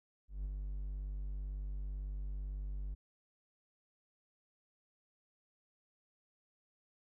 triangle tone with ADSR envelope, 49 Hz, G1, in tune, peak -33 dBFS, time 0.28-2.95 s, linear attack 170 ms, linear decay 21 ms, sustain -3 dB, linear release 15 ms, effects none

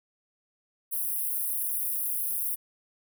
white high-pass noise, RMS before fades -30 dBFS, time 0.91-2.56 s, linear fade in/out 20 ms, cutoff 9400 Hz, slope 96 dB/octave, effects none

